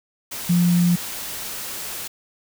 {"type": "tone in noise", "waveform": "sine", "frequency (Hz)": 174.9, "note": "F3", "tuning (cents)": 3, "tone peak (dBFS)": -14, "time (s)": [0.49, 0.96], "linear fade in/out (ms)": 10, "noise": "white", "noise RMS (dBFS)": -31, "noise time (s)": [0.31, 2.08], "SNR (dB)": 14, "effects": []}